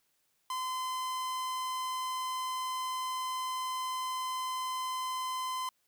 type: tone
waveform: 45% pulse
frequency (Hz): 1027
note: C6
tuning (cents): -33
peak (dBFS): -33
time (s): 0.5-5.69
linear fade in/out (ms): 2
effects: white hiss -75 dBFS RMS until 5.87 s